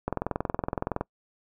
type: click train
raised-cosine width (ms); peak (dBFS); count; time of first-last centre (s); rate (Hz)
1; -13; 21; 0.08-1.01; 21.5
effects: noise-tail reverb RT60 0.1 s tail -25 dB re dry